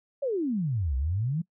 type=exponential two-way sweep; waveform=sine; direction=down then up; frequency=586 to 62.1 to 175.4 Hz; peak=-25 dBFS; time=0.22-1.42 s; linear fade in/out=10 ms; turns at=0.96 s; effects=noise-tail reverb RT60 0.1 s tail -23 dB re dry